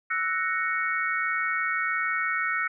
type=chord; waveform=sine; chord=F# dominant seventh; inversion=third; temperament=equal; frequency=1318.5 / 1480 / 1864.7 / 2217 Hz; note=E6 / F#6 / A#6 / C#7; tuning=0 / 0 / 0 / 0 cents; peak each=-30 dBFS; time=0.1-2.68 s; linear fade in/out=10 ms; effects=none